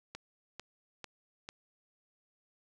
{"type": "click train", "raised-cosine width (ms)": 0.2, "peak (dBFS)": -25, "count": 4, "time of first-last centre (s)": [0.15, 1.489], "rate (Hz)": 2.24, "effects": []}